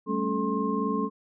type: tone cluster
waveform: sine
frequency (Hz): 196 / 219.6 / 276.3 / 434.2 / 1064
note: G3 / A3 / C#4 / A4 / C6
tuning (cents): 0 / -3 / -6 / -23 / +29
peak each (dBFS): -31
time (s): 0.06-1.1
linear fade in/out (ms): 50
effects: none